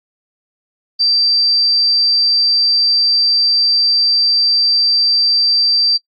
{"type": "tone", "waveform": "sine", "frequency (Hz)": 4686, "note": "D8", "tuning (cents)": -5, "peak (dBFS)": -10, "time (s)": [0.99, 5.98], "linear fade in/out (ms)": 20, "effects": ["noise-tail reverb RT60 0.1 s tail -23 dB re dry", "AAC 48 kbps"]}